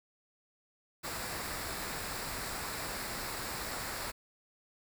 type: noise with comb filter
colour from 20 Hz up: pink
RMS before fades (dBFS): -39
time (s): 1.03-4.12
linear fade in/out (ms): 20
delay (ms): 0.32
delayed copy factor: -0.5
effects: none